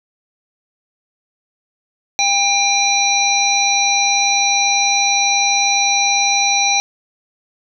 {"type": "harmonic tone with a mistuned harmonic", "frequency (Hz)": 799, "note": "G5", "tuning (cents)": 33, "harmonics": [1, 3, 5, 7], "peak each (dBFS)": [-18, -18, -18, -18], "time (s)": [2.19, 6.8], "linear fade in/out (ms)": 0, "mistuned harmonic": 7, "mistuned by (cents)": 61, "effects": []}